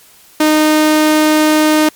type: tone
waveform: sawtooth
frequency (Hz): 307.7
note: D#4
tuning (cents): -19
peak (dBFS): -4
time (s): 0.4-1.89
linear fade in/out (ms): 5
effects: white hiss -44 dBFS RMS until 1.95 s + MP3 96 kbps